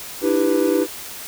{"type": "chord", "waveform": "triangle", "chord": "E minor seventh", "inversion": "third", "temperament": "equal with one note detuned", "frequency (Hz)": [300.4, 329.6, 392, 493.9], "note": ["D4", "E4", "G4", "B4"], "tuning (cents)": [39, 0, 0, 0], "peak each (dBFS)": -19, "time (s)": [0.21, 0.87], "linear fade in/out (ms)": 50, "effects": ["white hiss -34 dBFS RMS until 1.27 s"]}